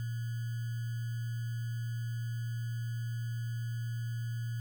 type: tone with sample-and-hold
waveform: sine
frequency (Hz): 116.54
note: A#2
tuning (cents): 0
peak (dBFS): -33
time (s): 0-4.6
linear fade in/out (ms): 0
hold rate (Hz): 1575
effects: none